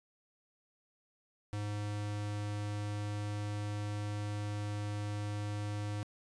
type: tone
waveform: square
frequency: 103.83 Hz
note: G#2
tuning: in tune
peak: -36 dBFS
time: 1.53-6.03 s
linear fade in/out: 0 ms
effects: resampled to 22050 Hz